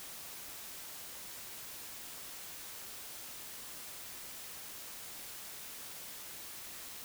silence, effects white hiss -47 dBFS RMS until 7.04 s

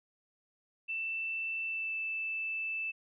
sine tone with pitch glide, 2663 to 2640 Hz, E7 to E7, +17 to +2 cents, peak -33 dBFS, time 0.88-2.92 s, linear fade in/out 20 ms, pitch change -15 cents, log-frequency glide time 1.66-1.94 s, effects none

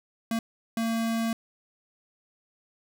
square tone bursts at uneven times, 227.4 Hz, A#3, 43 cents flat, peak -26 dBFS, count 2, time 0.31-0.39 / 0.77-1.33 s, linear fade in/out 2 ms, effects none

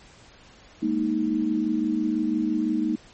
sine chord, Ab suspended second, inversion none, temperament just, 207.7 / 233.6 / 311.5 Hz, Ab3 / Bb3 / Eb4, 0 / +4 / +2 cents, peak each -29 / -26 / -24 dBFS, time 0.82-2.96 s, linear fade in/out 10 ms, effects pink hiss -51 dBFS RMS until 3.13 s + MP3 32 kbps

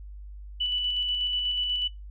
sine tone with tremolo, 2969 Hz, F#7, 5 cents sharp, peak -24 dBFS, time 0.6-1.88 s, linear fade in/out 10 ms, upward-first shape square, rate 8.2 Hz, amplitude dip 25%, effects noise-tail reverb RT60 0.2 s tail -22 dB re dry + added 50 Hz sine -39 dBFS peak until 2.1 s

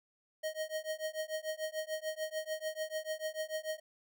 square tone with tremolo, 626 Hz, D#5, 10 cents sharp, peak -33 dBFS, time 0.43-3.8 s, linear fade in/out 10 ms, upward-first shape triangle, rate 6.8 Hz, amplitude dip 100%, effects none

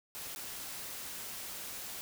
white noise with dropouts, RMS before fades -43 dBFS, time 0.15-2.01 s, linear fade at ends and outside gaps 0 ms, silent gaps 0.35-0.36 s, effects none

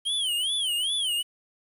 square tone with vibrato, 3132 Hz, G7, 2 cents flat, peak -25 dBFS, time 0.05-1.23 s, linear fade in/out 20 ms, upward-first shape sine, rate 2.5 Hz, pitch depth 180 cents each way, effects resampled to 32000 Hz + 9-bit

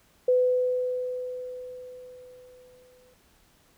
sine tone with exponential decay, 502 Hz, B4, 28 cents sharp, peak -17 dBFS, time 0.28-3.14 s, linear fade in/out 5 ms, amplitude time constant 620 ms, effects pink hiss -62 dBFS RMS until 3.77 s

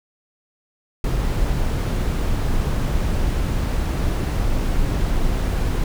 brown noise, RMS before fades -20 dBFS, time 1.04-5.84 s, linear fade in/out 2 ms, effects none

